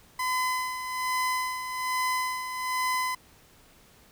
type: tone with tremolo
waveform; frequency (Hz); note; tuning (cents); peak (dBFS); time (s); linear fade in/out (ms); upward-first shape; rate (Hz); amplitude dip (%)
30% pulse; 1015; B5; +47; -22; 0.19-3.15; 5; sine; 1.2; 60
effects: pink hiss -57 dBFS RMS until 4.11 s